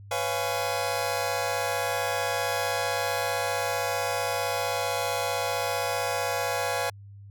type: chord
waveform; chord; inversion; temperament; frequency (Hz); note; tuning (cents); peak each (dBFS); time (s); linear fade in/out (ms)
sawtooth; C# dominant seventh; third; just; 498.9 / 554.4 / 693 / 831.5; B4 / C#5 / E#5 / G#5; +17 / 0 / -14 / +2; -28; 0.11-6.9; 5
effects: added 100 Hz sine -43 dBFS peak until 7.3 s